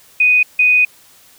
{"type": "tone pair in turn", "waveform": "sine", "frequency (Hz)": [2489, 2489], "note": ["D#7", "D#7"], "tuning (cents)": [0, 0], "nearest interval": "unison", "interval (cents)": 0, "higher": "neither", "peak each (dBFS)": -8, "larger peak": "neither", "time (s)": [[0.2, 0.43], [0.59, 0.85]], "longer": "second", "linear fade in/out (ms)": 5, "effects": ["white hiss -47 dBFS RMS until 1.38 s"]}